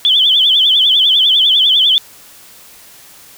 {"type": "tone with vibrato", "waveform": "sine", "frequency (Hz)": 3264, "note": "G#7", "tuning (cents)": -31, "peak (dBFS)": -7, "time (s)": [0.05, 1.98], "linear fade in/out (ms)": 0, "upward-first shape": "sine", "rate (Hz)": 10, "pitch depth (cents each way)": 140, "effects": ["white hiss -40 dBFS RMS until 3.37 s"]}